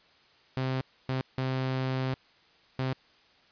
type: tone bursts at uneven times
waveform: sawtooth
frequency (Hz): 130.81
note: C3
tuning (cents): 0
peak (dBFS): -24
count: 4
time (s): 0.57-0.81 / 1.09-1.21 / 1.38-2.14 / 2.79-2.93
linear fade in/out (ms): 0
effects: white hiss -61 dBFS RMS until 3.51 s + resampled to 11025 Hz